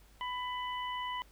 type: harmonic tone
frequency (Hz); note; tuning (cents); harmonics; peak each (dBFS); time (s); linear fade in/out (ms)
996; B5; +14; 1 / 2 / 3; -36 / -43 / -43; 0.21-1.22; 0
effects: added 50 Hz sine -58 dBFS peak until 1.31 s + pink hiss -64 dBFS RMS until 1.31 s